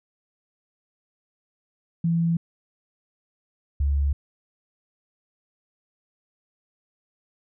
sine tone pair in turn, 167.4 / 70.65 Hz, E3 / C#2, +27 / +34 cents, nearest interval octave + minor third, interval 1493 cents, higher first, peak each -19 dBFS, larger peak neither, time 2.04-2.37 / 3.8-4.13 s, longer neither, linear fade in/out 5 ms, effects none

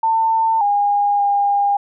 sine tone with pitch steps, 897 / 815 / 808 Hz, A5 / G#5 / G#5, +33 / -33 / -48 cents, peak -13 dBFS, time 0.03-1.77 s, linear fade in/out 5 ms, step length 580 ms, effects none

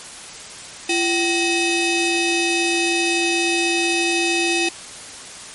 sawtooth ring-modulated tone, 1108.7 Hz, C#6, in tune, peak -10 dBFS, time 0.89-4.69 s, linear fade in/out 5 ms, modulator 1450 Hz, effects white hiss -36 dBFS RMS until 5.54 s + MP3 48 kbps

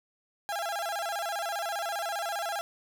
30% pulse tone with vibrato, 740 Hz, F#5, in tune, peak -28 dBFS, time 0.49-2.61 s, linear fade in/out 0 ms, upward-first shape square, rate 15 Hz, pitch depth 160 cents each way, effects none

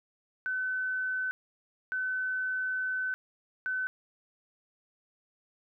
sine tone bursts at uneven times, 1515 Hz, F#6, 40 cents sharp, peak -29 dBFS, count 3, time 0.46-1.31 / 1.92-3.14 / 3.66-3.87 s, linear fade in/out 0 ms, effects none

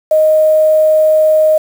sine tone with quantisation, 622.3 Hz, D#5, in tune, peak -6 dBFS, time 0.11-1.58 s, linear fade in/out 5 ms, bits 5, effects none

